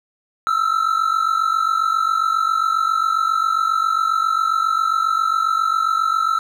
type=tone pair together; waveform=triangle; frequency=1298.6 / 1346 Hz; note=E6 / E6; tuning=-26 / +36 cents; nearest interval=minor second; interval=62 cents; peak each=-17 dBFS; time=0.47-6.39 s; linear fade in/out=0 ms; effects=none